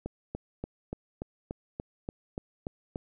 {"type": "click train", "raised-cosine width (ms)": 2, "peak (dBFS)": -21, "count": 11, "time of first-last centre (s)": [0.06, 2.959], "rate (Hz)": 3.45, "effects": []}